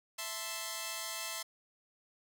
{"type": "chord", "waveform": "5% pulse", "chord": "A minor", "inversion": "second", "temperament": "equal", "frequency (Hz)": [659.3, 880, 1046.5], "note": ["E5", "A5", "C6"], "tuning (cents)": [0, 0, 0], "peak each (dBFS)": [-31, -33, -29], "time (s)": [0.18, 1.43], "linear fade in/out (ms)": 10, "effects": []}